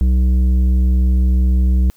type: tone with tanh clipping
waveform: triangle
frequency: 63 Hz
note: B1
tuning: 35 cents sharp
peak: -12 dBFS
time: 0.01-1.9 s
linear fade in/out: 0 ms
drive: 13 dB
effects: white hiss -55 dBFS RMS until 1.96 s